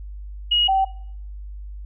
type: tone pair in turn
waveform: sine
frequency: 2890 / 770.8 Hz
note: F#7 / G5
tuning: -41 / -29 cents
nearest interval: octave + major seventh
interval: 2288 cents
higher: first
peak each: -15 dBFS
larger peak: neither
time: 0.51-0.68 / 0.68-0.85 s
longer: neither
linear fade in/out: 10 ms
effects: noise-tail reverb RT60 0.6 s tail -20 dB re dry + added 50 Hz sine -32 dBFS peak until 1.85 s